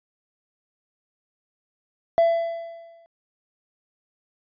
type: tone with exponential decay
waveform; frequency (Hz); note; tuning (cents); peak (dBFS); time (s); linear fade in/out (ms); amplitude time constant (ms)
triangle; 670; E5; +28; -10; 2.18-3.06; 0; 190
effects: tanh soft clip ceiling -9 dBFS + resampled to 11025 Hz